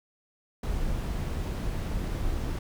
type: noise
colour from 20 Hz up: brown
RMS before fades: -30 dBFS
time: 0.63-2.59 s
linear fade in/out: 5 ms
effects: none